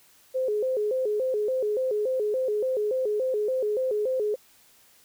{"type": "tone with vibrato", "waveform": "sine", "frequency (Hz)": 466.9, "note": "A#4", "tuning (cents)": 3, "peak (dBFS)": -23, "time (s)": [0.34, 4.36], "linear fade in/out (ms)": 20, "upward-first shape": "square", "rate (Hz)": 3.5, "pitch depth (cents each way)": 180, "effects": ["white hiss -58 dBFS RMS until 5.04 s"]}